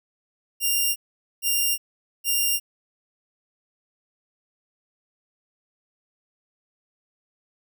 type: tone bursts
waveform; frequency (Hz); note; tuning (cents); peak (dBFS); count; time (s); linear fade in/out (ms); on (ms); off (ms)
5% pulse; 2794; F7; 0; -11; 3; 0.6-2.6; 50; 360; 460
effects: none